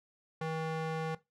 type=tone with band-pass filter; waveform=square; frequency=160 Hz; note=D#3; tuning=49 cents sharp; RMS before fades=-36 dBFS; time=0.41-1.15 s; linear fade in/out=5 ms; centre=840 Hz; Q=0.53; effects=noise-tail reverb RT60 0.2 s tail -17 dB re dry